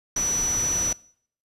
sine tone in noise, 5920 Hz, F#8, in tune, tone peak -22 dBFS, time 0.16-0.93 s, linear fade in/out 5 ms, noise pink, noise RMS -33 dBFS, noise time 0.16-0.93 s, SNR +8 dB, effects noise-tail reverb RT60 0.6 s tail -23 dB re dry + resampled to 32000 Hz

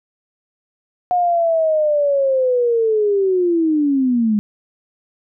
sine linear sweep, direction down, 723 to 204.7 Hz, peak -13 dBFS, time 1.11-4.39 s, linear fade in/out 0 ms, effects none

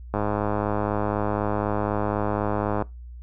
click train, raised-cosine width 1 ms, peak -11 dBFS, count 280, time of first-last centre 0.14-2.823 s, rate 104 Hz, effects noise-tail reverb RT60 0.2 s tail -21 dB re dry + added 60 Hz sine -37 dBFS peak until 3.22 s

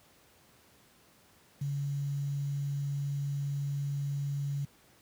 sine tone with quantisation, 141.3 Hz, C#3, 34 cents sharp, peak -30 dBFS, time 1.61-4.65 s, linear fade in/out 5 ms, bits 9, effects pink hiss -62 dBFS RMS until 5.01 s + high-pass 80 Hz 12 dB/octave

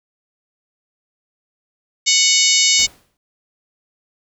harmonic tone, 740 Hz, F#5, in tune, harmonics 3 / 4 / 5 / 6 / 7 / 8 / 9 / 10, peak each -20 / -20 / -20 / -20 / -20 / -20 / -20 / -20 dBFS, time 2.06-2.87 s, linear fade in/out 20 ms
pink noise with exponential decay, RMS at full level -33 dBFS, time 2.79-3.17 s, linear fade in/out 1 ms, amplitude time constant 82 ms
effects none

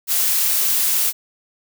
blue noise, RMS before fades -18 dBFS, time 0.07-1.13 s, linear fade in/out 50 ms, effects none

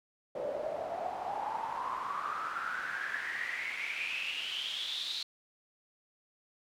pink noise with band-pass filter sweep, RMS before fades -37 dBFS, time 0.35-5.23 s, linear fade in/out 5 ms, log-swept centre 540 to 4000 Hz, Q 9.2, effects none

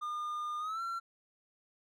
triangle tone with pitch glide, 1212 to 1360.4 Hz, D#6 to F6, -46 to -46 cents, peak -33 dBFS, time 0.01-1 s, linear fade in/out 20 ms, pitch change +200 cents, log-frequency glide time 0.59-0.81 s, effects none

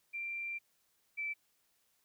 sine tone pair in turn, 2364 / 2322 Hz, D7 / D7, +11 / -20 cents, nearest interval unison, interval 31 cents, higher first, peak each -37 / -35 dBFS, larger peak second, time 0.13-0.59 / 1.17-1.34 s, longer first, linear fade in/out 20 ms, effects white hiss -75 dBFS RMS until 2.04 s

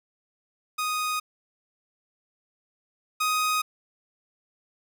sawtooth tone pair in turn, 1244.5 / 1251.3 Hz, D#6 / D#6, 0 / +9 cents, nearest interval unison, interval 9 cents, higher second, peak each -22 / -19 dBFS, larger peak second, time 0.78-1.2 / 3.2-3.62 s, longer neither, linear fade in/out 10 ms, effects none

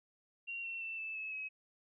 sine tone with pitch steps, 2754 / 2713 / 2673 / 2633 / 2593 / 2555 Hz, F7 / E7 / E7 / E7 / E7 / D#7, -25 / +49 / +23 / -3 / -29 / +45 cents, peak -39 dBFS, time 0.47-1.49 s, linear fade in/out 20 ms, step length 170 ms, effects none

